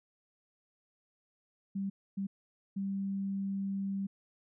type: tone bursts at uneven times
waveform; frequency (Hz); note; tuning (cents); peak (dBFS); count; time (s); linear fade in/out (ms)
sine; 196; G3; 0; -32; 3; 1.75-1.9 / 2.17-2.27 / 2.76-4.07; 10
effects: none